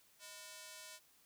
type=ring-modulated tone; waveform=5% pulse; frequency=815 Hz; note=G#5; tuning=33 cents flat; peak=-36 dBFS; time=0.19-1 s; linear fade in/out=50 ms; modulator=190 Hz; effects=white hiss -69 dBFS RMS until 1.25 s